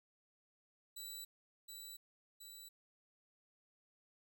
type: tone with echo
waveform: 15% pulse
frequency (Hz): 3951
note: B7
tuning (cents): 0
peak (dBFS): -39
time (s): 0.96-1.25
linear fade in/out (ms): 10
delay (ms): 720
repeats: 2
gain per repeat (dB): -3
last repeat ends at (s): 2.69
effects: none